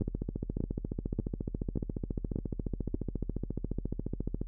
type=two click trains; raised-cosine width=3 ms; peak=-20 / -18 dBFS; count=64 / 6; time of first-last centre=0.01-4.416 / 0.02-2.944 s; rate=14.3 / 1.71 Hz; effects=noise-tail reverb RT60 0.1 s tail -21 dB re dry + added 41 Hz sine -39 dBFS peak until 4.47 s